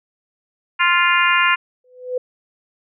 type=harmonic tone; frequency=349.2 Hz; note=F4; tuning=in tune; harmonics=3 / 4 / 5 / 6 / 7 / 8; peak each=-18 / -19 / -20 / -21 / -21 / -22 dBFS; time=0.79-1.56 s; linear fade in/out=20 ms
type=tone with exponential growth; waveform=sine; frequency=502 Hz; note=B4; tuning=28 cents sharp; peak=-16 dBFS; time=1.84-2.18 s; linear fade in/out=5 ms; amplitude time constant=73 ms
effects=none